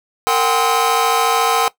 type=tone cluster; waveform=45% pulse; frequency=460.1 / 745 / 799 / 1039 / 1282 Hz; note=A#4 / F#5 / G5 / C6 / E6; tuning=-23 / +12 / +33 / -12 / -49 cents; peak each=-20 dBFS; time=0.27-1.68 s; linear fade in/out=0 ms; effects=noise-tail reverb RT60 0.1 s tail -18 dB re dry